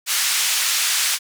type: band-pass noise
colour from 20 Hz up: white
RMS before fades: -20 dBFS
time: 0.06-1.19 s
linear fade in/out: 50 ms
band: 1500 to 8500 Hz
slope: 12 dB/octave
effects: none